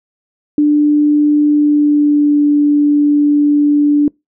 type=tone with pitch glide; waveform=sine; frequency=296.2 to 292.5 Hz; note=D4 to D4; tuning=+15 to -7 cents; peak=-7 dBFS; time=0.58-4.08 s; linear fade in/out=2 ms; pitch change=-22 cents; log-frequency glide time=1.45-2.41 s; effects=noise-tail reverb RT60 0.2 s tail -26 dB re dry